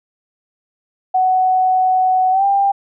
sine tone with pitch glide, 745 to 793.9 Hz, F#5 to G5, +12 to +22 cents, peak -11 dBFS, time 1.14-2.72 s, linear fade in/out 10 ms, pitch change +110 cents, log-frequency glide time 2.31-2.44 s, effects none

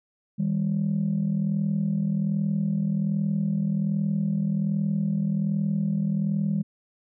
sine tone pair together, 158.74 / 200 Hz, D#3 / G3, +35 / +35 cents, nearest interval major third, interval 400 cents, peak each -25 / -23 dBFS, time 0.38-6.63 s, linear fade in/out 20 ms, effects tanh soft clip ceiling -17 dBFS

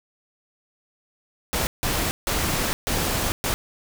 pink noise bursts at uneven times, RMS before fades -24 dBFS, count 5, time 1.53-1.67 / 1.83-2.11 / 2.27-2.73 / 2.87-3.32 / 3.44-3.54 s, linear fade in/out 0 ms, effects none

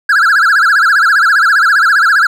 triangle tone with vibrato, 1492 Hz, F#6, 14 cents sharp, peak -4 dBFS, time 0.09-2.27 s, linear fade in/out 5 ms, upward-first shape sine, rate 15 Hz, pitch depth 220 cents each way, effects none

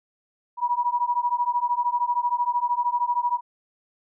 sine beating tone pair, 961 / 974 Hz, B5 / B5, -48 / -24 cents, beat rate 13 Hz, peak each -24 / -24 dBFS, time 0.57-3.41 s, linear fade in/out 50 ms, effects none

